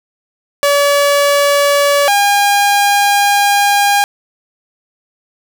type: tone pair in turn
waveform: sawtooth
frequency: 571 / 809.7 Hz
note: D5 / G#5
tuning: -49 / -44 cents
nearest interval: tritone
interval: 605 cents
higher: second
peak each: -5 dBFS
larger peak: neither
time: 0.63-2.08 / 2.08-4.04 s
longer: second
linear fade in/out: 0 ms
effects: none